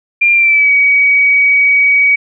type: tone with pitch glide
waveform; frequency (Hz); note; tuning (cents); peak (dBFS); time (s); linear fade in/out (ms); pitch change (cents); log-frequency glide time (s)
sine; 2392 to 2263; D7 to C#7; +31 to +35; -6; 0.21-2.16; 10; -96; 0.32-0.71
effects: none